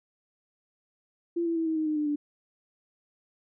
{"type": "tone with pitch steps", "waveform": "sine", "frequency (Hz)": [340.8, 333.6, 326.5, 319.6, 312.9, 306.3, 299.8, 293.4], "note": ["F4", "E4", "E4", "D#4", "D#4", "D#4", "D4", "D4"], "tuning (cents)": [-42, 21, -17, 47, 10, -27, 36, -2], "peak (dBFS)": -25, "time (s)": [1.36, 2.16], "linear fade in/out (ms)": 10, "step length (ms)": 100, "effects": []}